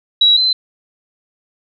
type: tone pair in turn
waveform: sine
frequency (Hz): 3886 / 4065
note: B7 / B7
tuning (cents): -29 / +49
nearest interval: minor second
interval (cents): 78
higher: second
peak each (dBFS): -7 / -11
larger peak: first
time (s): 0.21-0.37 / 0.37-0.53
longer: neither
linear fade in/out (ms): 5
effects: none